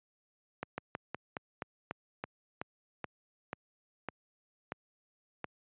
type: slowing click train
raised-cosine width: 0.5 ms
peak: -21 dBFS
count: 14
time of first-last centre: 0.63-5.443 s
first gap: 150 ms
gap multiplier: 1.14
effects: high-pass 100 Hz 12 dB/octave + resampled to 8000 Hz